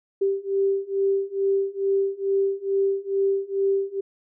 sine beating tone pair, 391 / 393.3 Hz, G4 / G4, -4 / +6 cents, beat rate 2.3 Hz, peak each -24 / -23 dBFS, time 0.21-4.01 s, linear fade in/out 10 ms, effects none

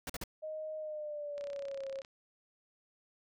pink noise bursts, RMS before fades -40 dBFS, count 3, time 0.07-0.238 s, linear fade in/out 2 ms, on 26 ms, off 45 ms
sine tone with pitch glide, 622.3 to 541.7 Hz, D#5 to C#5, 0 to -40 cents, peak -38 dBFS, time 0.42-2.02 s, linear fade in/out 20 ms, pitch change -240 cents, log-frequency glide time 0.78-1.86 s
click train, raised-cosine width 0.2 ms, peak -34 dBFS, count 23, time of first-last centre 1.38-2.049 s, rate 32.9 Hz
effects none

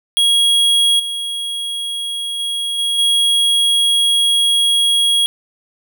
square tone with level steps, 3300 Hz, G#7, 12 cents flat, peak -11 / -21 / -19 / -16 / -12 dBFS, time 0.17-5.26 s, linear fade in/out 0 ms, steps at 0.99 / 2.39 / 2.78 / 2.98 s, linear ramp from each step 10 ms, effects none

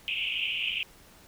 pink band-pass noise, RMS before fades -31 dBFS, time 0.08-0.83 s, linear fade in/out 0 ms, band 2400 to 3100 Hz, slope 96 dB/octave, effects pink hiss -55 dBFS RMS until 1.27 s

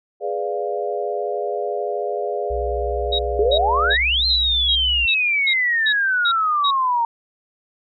sine chord, G# diminished seventh, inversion none, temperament equal, 415.3 / 493.9 / 587.3 / 698.5 Hz, G#4 / B4 / D5 / F5, 0 / 0 / 0 / 0 cents, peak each -25 / -28 / -27 / -27 dBFS, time 0.2-3.96 s, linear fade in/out 50 ms
sine tone with pitch glide, 62 to 63.49 Hz, B1 to B1, +7 to +49 cents, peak -25 dBFS, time 2.5-5.06 s, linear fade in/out 10 ms, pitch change +42 cents, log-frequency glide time 2.89-4.63 s
sine tone bursts, 3800 Hz, A#7, 33 cents sharp, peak -18 dBFS, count 10, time 3.12-6.71 s, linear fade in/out 10 ms, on 71 ms, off 320 ms
sine exponential two-way sweep, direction up then down, 392 to 4186 to 917 Hz, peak -16 dBFS, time 3.39-7.05 s, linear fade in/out 2 ms, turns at 4.26 s
effects none

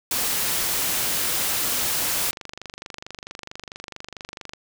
white noise, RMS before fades -24 dBFS, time 0.11-2.31 s, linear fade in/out 2 ms
click train, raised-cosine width 0.2 ms, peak -18 dBFS, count 56, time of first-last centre 2.29-4.535 s, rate 24.5 Hz
effects none

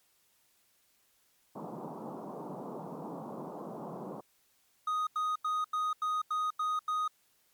pink band-pass noise, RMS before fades -42 dBFS, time 1.55-4.21 s, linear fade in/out 10 ms, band 150 to 1100 Hz, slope 48 dB/octave
triangle tone bursts, 1246 Hz, D#6, 2 cents sharp, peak -27 dBFS, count 8, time 4.87-7.079 s, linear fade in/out 5 ms, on 200 ms, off 87 ms
effects white hiss -70 dBFS RMS until 7.53 s + MP3 96 kbps

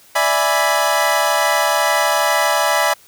25% pulse chord, E dominant seventh, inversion third, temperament equal, 587.3 / 659.3 / 830.6 / 987.8 Hz, D5 / E5 / G#5 / B5, 0 / 0 / 0 / 0 cents, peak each -16 dBFS, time 0.15-2.94 s, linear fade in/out 10 ms, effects white hiss -48 dBFS RMS until 3.07 s

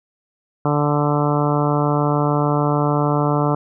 harmonic tone, 146.83 Hz, D3, in tune, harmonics 1 / 2 / 3 / 4 / 5 / 6 / 7 / 8 / 9, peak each -19 / -22 / -24 / -25 / -26 / -27 / -27 / -28 / -29 dBFS, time 0.65-3.55 s, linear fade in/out 2 ms, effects none

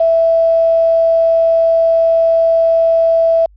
sine tone with quantisation, 659.3 Hz, E5, in tune, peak -8 dBFS, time 0-3.46 s, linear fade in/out 5 ms, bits 6, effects added 50 Hz sine -42 dBFS peak until 3.56 s + resampled to 11025 Hz

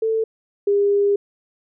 sine tone pair in turn, 444.7 / 404.2 Hz, A4 / G#4, +18 / -47 cents, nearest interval major second, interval 165 cents, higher first, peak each -17 / -14 dBFS, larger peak second, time 0.02-0.24 / 0.67-1.16 s, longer second, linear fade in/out 5 ms, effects none

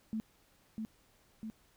sine tone with echo, 219.8 Hz, A3, 2 cents flat, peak -33 dBFS, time 0.13-0.2 s, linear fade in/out 0 ms, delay 650 ms, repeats 2, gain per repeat -3 dB, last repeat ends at 1.5 s, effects pink hiss -68 dBFS RMS until 1.76 s

